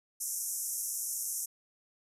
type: band-pass noise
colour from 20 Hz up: white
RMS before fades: -36 dBFS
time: 0.2-1.46 s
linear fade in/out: 10 ms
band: 5600 to 13000 Hz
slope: 96 dB/octave
effects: none